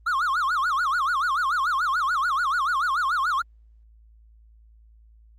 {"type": "tone with vibrato", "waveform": "triangle", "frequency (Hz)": 1244.5, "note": "D#6", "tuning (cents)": 0, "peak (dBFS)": -19, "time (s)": [0.06, 3.42], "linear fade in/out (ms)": 10, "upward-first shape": "sine", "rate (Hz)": 6.9, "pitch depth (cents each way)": 290, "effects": ["added 55 Hz sine -50 dBFS peak until 5.38 s", "Opus 32 kbps"]}